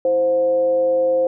sine tone with frequency modulation, 523.3 Hz, C5, in tune, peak -14 dBFS, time 0.05-1.27 s, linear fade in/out 2 ms, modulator 196 Hz, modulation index 0.32, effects none

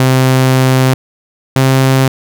sawtooth tone pair in turn, 130.3 / 132.65 Hz, C3 / C3, -7 / +24 cents, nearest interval unison, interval 31 cents, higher second, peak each -3 dBFS, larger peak neither, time 0-0.94 / 1.56-2.08 s, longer first, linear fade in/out 2 ms, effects none

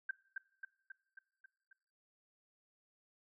sine tone with echo, 1568 Hz, G6, in tune, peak -34 dBFS, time 0.09-0.11 s, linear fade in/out 5 ms, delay 270 ms, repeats 6, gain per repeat -4 dB, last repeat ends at 1.73 s, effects noise-tail reverb RT60 0.6 s tail -19 dB re dry

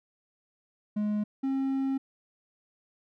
triangle tone pair in turn, 209.7 / 268.9 Hz, G#3 / C4, +17 / +47 cents, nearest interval major third, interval 430 cents, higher second, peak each -24 dBFS, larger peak neither, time 0.96-1.24 / 1.43-1.98 s, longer second, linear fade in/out 10 ms, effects none

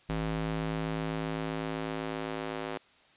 square tone with high-pass filter sweep, 53.9 Hz, A1, 35 cents flat, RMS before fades -34 dBFS, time 0.09-2.78 s, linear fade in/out 5 ms, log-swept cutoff 110 to 370 Hz, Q 0.98, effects white hiss -61 dBFS RMS until 3.16 s + resampled to 8000 Hz

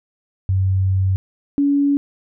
sine tone pair in turn, 95 / 283.4 Hz, F#2 / C#4, +46 / +38 cents, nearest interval octave + perfect fifth, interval 1892 cents, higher second, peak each -14 / -13 dBFS, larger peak second, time 0.49-1.16 / 1.58-1.97 s, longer first, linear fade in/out 0 ms, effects none

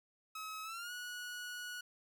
sawtooth tone with pitch glide, 1281 to 1463 Hz, E6 to F#6, -50 to -20 cents, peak -39 dBFS, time 0.35-1.81 s, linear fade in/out 5 ms, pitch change +230 cents, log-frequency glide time 0.63-0.92 s, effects none

